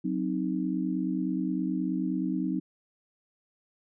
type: chord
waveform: sine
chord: C diminished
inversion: second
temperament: equal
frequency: 185 / 261.6 / 311.1 Hz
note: Gb3 / C4 / Eb4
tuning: 0 / 0 / 0 cents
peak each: -31 dBFS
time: 0.04-2.6 s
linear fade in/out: 10 ms
effects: none